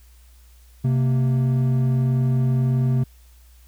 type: tone pair together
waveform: triangle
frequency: 130 / 231.6 Hz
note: C3 / A#3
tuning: -11 / -11 cents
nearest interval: minor seventh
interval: 1000 cents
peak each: -15 / -25 dBFS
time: 0.84-3.04 s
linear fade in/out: 10 ms
effects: added 60 Hz sine -47 dBFS peak until 3.67 s + white hiss -58 dBFS RMS until 3.67 s